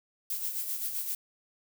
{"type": "noise with tremolo", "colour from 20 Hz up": "violet", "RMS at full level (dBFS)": -32, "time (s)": [0.3, 1.15], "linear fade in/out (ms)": 2, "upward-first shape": "sine", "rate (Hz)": 7.7, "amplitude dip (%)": 50, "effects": []}